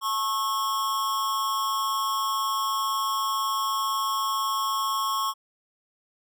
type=tone with amplitude modulation; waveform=square; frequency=1091 Hz; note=C#6; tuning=28 cents flat; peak=-22 dBFS; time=0.01-5.34 s; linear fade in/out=50 ms; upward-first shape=sine; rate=218 Hz; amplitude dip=65%; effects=none